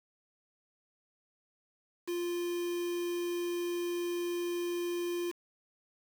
triangle tone with quantisation, 348.7 Hz, F4, 3 cents flat, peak -30 dBFS, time 2.07-5.32 s, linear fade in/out 20 ms, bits 7, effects none

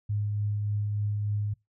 sine tone with tremolo, 103.83 Hz, G#2, in tune, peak -25 dBFS, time 0.09-1.54 s, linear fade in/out 10 ms, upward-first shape triangle, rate 3.4 Hz, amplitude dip 25%, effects noise-tail reverb RT60 0.2 s tail -24 dB re dry

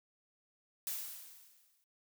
blue noise with exponential decay, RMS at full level -37 dBFS, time 0.87-1.84 s, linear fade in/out 1 ms, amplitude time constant 210 ms, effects noise-tail reverb RT60 0.1 s tail -24 dB re dry

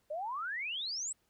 sine exponential sweep, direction up, 574 to 8130 Hz, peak -35 dBFS, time 0.1-1.13 s, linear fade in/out 10 ms, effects pink hiss -75 dBFS RMS until 1.29 s

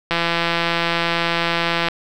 click train, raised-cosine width 0.3 ms, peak -3 dBFS, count 301, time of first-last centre 0.11-1.885 s, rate 169 Hz, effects 7-bit

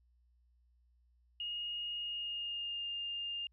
sine tone with pitch glide, 2861 to 2812 Hz, F7 to F7, +41 to +11 cents, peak -37 dBFS, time 1.4-3.47 s, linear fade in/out 2 ms, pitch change -30 cents, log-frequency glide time 1.98-2.88 s, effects added 60 Hz sine -67 dBFS peak until 3.52 s

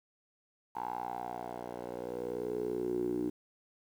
10% pulse tone with band-pass filter sweep, 60.6 Hz, B1, 32 cents flat, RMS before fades -37 dBFS, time 0.75-3.3 s, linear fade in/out 10 ms, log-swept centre 890 to 320 Hz, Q 7.1, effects 10-bit

